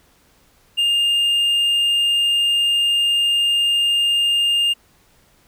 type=tone; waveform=triangle; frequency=2814 Hz; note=F7; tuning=12 cents sharp; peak=-13 dBFS; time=0.77-4.74 s; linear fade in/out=20 ms; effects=pink hiss -56 dBFS RMS until 5.47 s